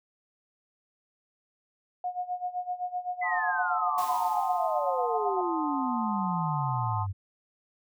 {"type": "tone with tremolo", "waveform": "sine", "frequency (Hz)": 722, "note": "F#5", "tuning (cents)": -43, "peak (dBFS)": -27, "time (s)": [2.04, 5.41], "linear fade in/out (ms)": 2, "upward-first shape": "sine", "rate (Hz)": 7.8, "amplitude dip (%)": 85}
{"type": "exponential sweep", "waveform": "sine", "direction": "down", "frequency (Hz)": [2055, 93.9], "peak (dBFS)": -29, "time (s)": [3.21, 7.13], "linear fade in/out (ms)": 20}
{"type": "chord", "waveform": "sine", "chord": "F# diminished seventh", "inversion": "none", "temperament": "equal", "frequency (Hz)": [740, 880, 1046.5, 1244.5], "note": ["F#5", "A5", "C6", "Eb6"], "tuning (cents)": [0, 0, 0, 0], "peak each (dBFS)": [-37, -32, -33, -38], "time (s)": [3.22, 7.07], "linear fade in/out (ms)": 50}
{"type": "noise with exponential decay", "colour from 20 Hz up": "white", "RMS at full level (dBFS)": -40, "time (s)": [3.98, 5.36], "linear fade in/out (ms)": 2, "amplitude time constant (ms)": 300}
{"effects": []}